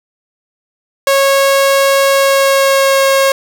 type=tone with pitch glide; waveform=sawtooth; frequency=549 to 543.3 Hz; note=C#5 to C#5; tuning=-17 to -35 cents; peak=-4 dBFS; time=1.07-3.32 s; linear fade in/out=2 ms; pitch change=-18 cents; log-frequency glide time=2.11-3.05 s; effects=none